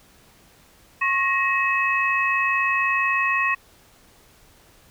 sine tone cluster, 1089 / 1881 / 2573 Hz, C#6 / A#6 / E7, -31 / +15 / -43 cents, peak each -23 dBFS, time 1.01-3.55 s, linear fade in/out 10 ms, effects pink hiss -54 dBFS RMS until 4.9 s

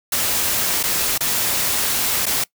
white noise with dropouts, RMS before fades -20 dBFS, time 0.12-2.44 s, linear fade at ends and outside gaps 5 ms, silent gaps 0.83-0.836 / 1.179-1.206 / 2.257-2.264 s, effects noise-tail reverb RT60 0.1 s tail -22 dB re dry

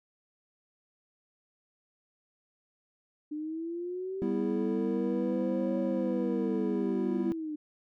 sine linear two-way sweep, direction up then down, 297.3 to 549 to 297.3 Hz, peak -33 dBFS, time 3.31-7.56 s, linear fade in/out 10 ms, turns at 5.8 s
triangle chord, E minor, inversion first, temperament equal, 196 / 246.9 / 329.6 Hz, G3 / B3 / E4, 0 / 0 / 0 cents, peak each -31 dBFS, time 4.22-7.32 s, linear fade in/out 0 ms
effects none

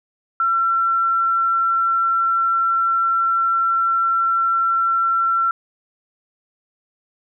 sine tone, 1353 Hz, E6, 45 cents sharp, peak -15 dBFS, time 0.4-5.51 s, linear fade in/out 2 ms, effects none

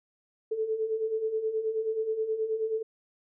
sine beating tone pair, 433.3 / 442.7 Hz, A4 / A4, -27 / +11 cents, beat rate 9.4 Hz, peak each -34 / -28 dBFS, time 0.51-2.83 s, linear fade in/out 10 ms, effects none

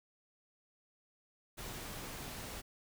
pink noise, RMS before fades -45 dBFS, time 1.57-2.62 s, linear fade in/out 20 ms, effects none

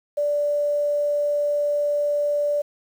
sine tone with quantisation, 584 Hz, D5, 10 cents flat, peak -19 dBFS, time 0.17-2.62 s, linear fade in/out 10 ms, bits 8, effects none

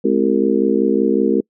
harmonic tone with a mistuned harmonic, 65.41 Hz, C2, in tune, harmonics 3 / 4 / 5 / 6 / 7, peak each -19 / -19 / -19 / -19 / -19 dBFS, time 0.04-1.41 s, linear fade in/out 10 ms, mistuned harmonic 3, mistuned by +130 cents, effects noise-tail reverb RT60 0.1 s tail -26 dB re dry

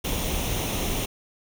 pink noise with comb filter, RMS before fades -27 dBFS, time 0.04-1.06 s, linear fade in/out 10 ms, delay 0.32 ms, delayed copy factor +0.55, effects none

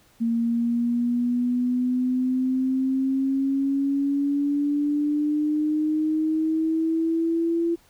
sine exponential sweep, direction up, 229.9 to 338.8 Hz, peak -20 dBFS, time 0.2-7.76 s, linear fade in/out 20 ms, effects pink hiss -58 dBFS RMS until 7.89 s

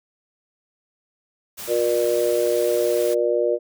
white noise, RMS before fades -34 dBFS, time 1.57-3.15 s, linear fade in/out 20 ms
harmonic tone, 119.4 Hz, A#2, 42 cents sharp, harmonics 3 / 4 / 5, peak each -23 / -21 / -22 dBFS, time 1.67-3.59 s, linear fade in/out 50 ms
effects none

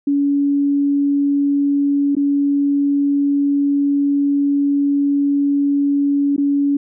sine tone with dropouts, 283.2 Hz, C#4, 37 cents sharp, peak -13 dBFS, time 0.07-6.77 s, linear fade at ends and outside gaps 5 ms, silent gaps 2.152-2.166 / 6.364-6.379 s, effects none

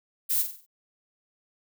violet noise with echo, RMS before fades -25 dBFS, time 0.29-0.43 s, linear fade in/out 20 ms, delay 47 ms, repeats 5, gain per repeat -7 dB, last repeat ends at 0.665 s, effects none

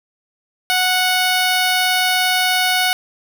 10% pulse tone, 737 Hz, F#5, 7 cents flat, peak -6 dBFS, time 0.7-2.93 s, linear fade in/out 0 ms, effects none

